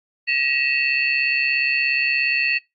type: tone cluster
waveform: sine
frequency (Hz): 1911 / 2565 / 2702 / 4406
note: A#6 / E7 / E7 / C#8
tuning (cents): +43 / -48 / +42 / -11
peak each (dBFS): -24 / -23 / -22 / -28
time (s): 0.27-2.59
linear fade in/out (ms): 20
effects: noise-tail reverb RT60 0.2 s tail -23 dB re dry + Opus 32 kbps